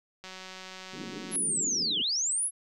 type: click train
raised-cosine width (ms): 0.2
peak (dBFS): -26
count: 210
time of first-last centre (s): 0.24-1.358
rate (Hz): 187
type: band-pass noise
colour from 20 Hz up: pink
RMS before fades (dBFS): -41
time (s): 0.93-2.02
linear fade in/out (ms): 5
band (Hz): 160 to 420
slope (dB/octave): 48
type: linear two-way sweep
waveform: sine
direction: down then up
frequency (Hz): 11175 to 2794 to 11175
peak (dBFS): -26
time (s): 1.31-2.51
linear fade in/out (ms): 50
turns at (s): 2
effects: none